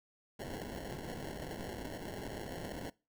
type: noise with sample-and-hold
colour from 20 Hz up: blue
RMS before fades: -43 dBFS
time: 0.39-2.9 s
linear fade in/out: 5 ms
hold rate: 1225 Hz
effects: noise-tail reverb RT60 0.3 s tail -23 dB re dry

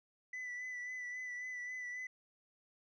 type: tone with vibrato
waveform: sine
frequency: 1988 Hz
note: B6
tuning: 11 cents sharp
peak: -38 dBFS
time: 0.33-2.07 s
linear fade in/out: 5 ms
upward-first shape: sine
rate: 3.7 Hz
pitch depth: 26 cents each way
effects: tanh soft clip ceiling -40 dBFS

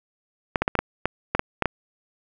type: clicks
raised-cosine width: 0.5 ms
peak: -5 dBFS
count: 10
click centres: 0.558 / 0.62 / 0.679 / 0.753 / 0.79 / 1.056 / 1.35 / 1.394 / 1.623 / 1.657 s
effects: none

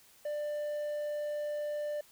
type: tone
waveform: triangle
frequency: 593 Hz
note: D5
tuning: 17 cents sharp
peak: -31 dBFS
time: 0.25-2.01 s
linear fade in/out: 5 ms
effects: white hiss -61 dBFS RMS until 2.11 s

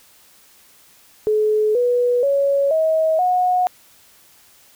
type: tone with pitch steps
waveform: sine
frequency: 427.9 / 488.7 / 558.1 / 637.4 / 728 Hz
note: A4 / B4 / C#5 / D#5 / F#5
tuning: -48 / -18 / +12 / +42 / -28 cents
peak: -14 dBFS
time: 1.27-3.67 s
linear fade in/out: 0 ms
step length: 480 ms
effects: white hiss -51 dBFS RMS until 4.75 s

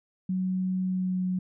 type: tone with pitch glide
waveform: sine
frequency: 185.8 to 183.77 Hz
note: F#3 to F#3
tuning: +7 to -12 cents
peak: -25 dBFS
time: 0.29-1.39 s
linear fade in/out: 5 ms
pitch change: -19 cents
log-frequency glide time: 0.84-1.24 s
effects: none

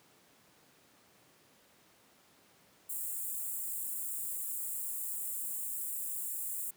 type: high-pass noise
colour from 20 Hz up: white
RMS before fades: -38 dBFS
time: 2.89-6.71 s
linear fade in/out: 10 ms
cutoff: 7300 Hz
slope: 96 dB/octave
effects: pink hiss -64 dBFS RMS until 6.76 s + high-pass 150 Hz 12 dB/octave

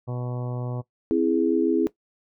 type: harmonic tone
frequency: 123.47 Hz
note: B2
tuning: in tune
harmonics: 1 / 2 / 3 / 4 / 5 / 6 / 7 / 8 / 9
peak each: -28 / -38 / -39 / -39 / -41 / -45 / -47 / -49 / -48 dBFS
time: 0.07-0.82 s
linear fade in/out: 20 ms
type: chord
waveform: sine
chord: C augmented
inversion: none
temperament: equal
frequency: 261.6 / 329.6 / 415.3 Hz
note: C4 / E4 / G#4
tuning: 0 / 0 / 0 cents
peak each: -24 / -21 / -24 dBFS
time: 1.11-1.87 s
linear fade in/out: 0 ms
effects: noise-tail reverb RT60 0.1 s tail -17 dB re dry

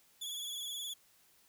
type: tone with vibrato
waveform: sawtooth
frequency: 3400 Hz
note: G#7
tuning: 40 cents sharp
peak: -36 dBFS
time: 0.21-0.94 s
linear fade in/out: 10 ms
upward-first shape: sine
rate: 19 Hz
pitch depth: 52 cents each way
effects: white hiss -67 dBFS RMS until 1.48 s

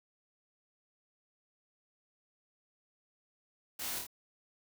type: noise with echo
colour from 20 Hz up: white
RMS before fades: -41 dBFS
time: 3.79-3.99 s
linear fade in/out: 5 ms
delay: 26 ms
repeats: 3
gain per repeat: -2 dB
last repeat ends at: 4.068 s
effects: none

